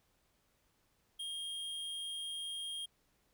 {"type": "tone", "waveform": "square", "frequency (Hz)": 3231, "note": "G#7", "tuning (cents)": -48, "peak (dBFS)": -40, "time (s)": [1.19, 2.86], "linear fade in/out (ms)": 10, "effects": ["pink hiss -75 dBFS RMS until 3.33 s"]}